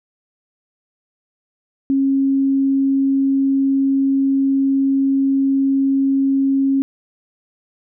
sine tone, 271.9 Hz, C#4, 33 cents flat, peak -13 dBFS, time 1.9-6.82 s, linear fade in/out 0 ms, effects none

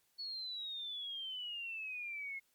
sine exponential sweep, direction down, 4427 to 2151 Hz, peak -40 dBFS, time 0.18-2.4 s, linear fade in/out 20 ms, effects white hiss -75 dBFS RMS until 2.54 s + MP3 96 kbps

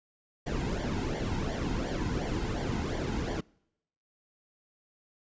brown noise with flanger, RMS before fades -32 dBFS, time 0.46-3.41 s, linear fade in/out 10 ms, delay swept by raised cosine 0.76 to 1.76 ms, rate 2.8 Hz, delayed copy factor -0.7, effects noise-tail reverb RT60 0.8 s tail -26 dB re dry + resampled to 16000 Hz

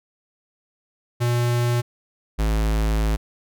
square tone pair in turn, 120.4 / 53.86 Hz, B2 / A1, -44 / -36 cents, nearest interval octave + major second, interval 1392 cents, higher first, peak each -19 dBFS, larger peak neither, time 1.2-1.82 / 2.38-3.17 s, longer second, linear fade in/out 20 ms, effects none

